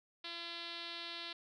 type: tone with low-pass filter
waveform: 5% pulse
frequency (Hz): 340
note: F4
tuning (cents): -46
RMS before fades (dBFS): -45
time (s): 0.24-1.33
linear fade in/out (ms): 5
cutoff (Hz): 4000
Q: 3.9
effects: none